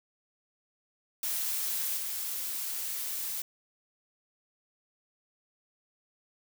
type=noise with level steps; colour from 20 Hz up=blue; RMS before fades=-32 / -35 dBFS; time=1.23-3.42 s; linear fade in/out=2 ms; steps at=1.97 s; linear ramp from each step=2 ms; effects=none